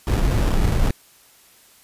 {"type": "noise with sample-and-hold", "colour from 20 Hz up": "brown", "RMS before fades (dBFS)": -18, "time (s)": [0.07, 0.91], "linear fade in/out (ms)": 2, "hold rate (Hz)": 2100, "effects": ["white hiss -52 dBFS RMS until 1.83 s", "resampled to 32000 Hz"]}